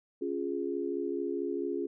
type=chord; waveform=sine; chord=Db major; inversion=none; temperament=equal with one note detuned; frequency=277.2 / 350.8 / 415.3 Hz; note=Db4 / F4 / Ab4; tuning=0 / +8 / 0 cents; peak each=-36 / -34 / -35 dBFS; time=0.21-1.87 s; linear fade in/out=10 ms; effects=none